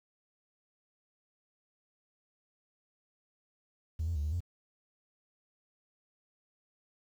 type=tone with pitch steps; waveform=triangle; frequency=79.7 / 84.4 / 73.1 / 76.1 / 87 Hz; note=D#2 / E2 / D2 / D#2 / F2; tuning=+42 / +41 / -7 / -38 / -6 cents; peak=-27 dBFS; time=3.99-4.405 s; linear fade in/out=10 ms; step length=83 ms; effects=tanh soft clip ceiling -27 dBFS + 10-bit